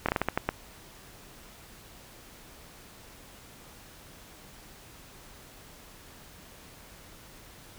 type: slowing click train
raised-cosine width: 0.5 ms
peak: -10 dBFS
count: 8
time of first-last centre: 0.06-0.49 s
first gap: 26 ms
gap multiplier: 1.28
effects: pink hiss -51 dBFS RMS until 7.78 s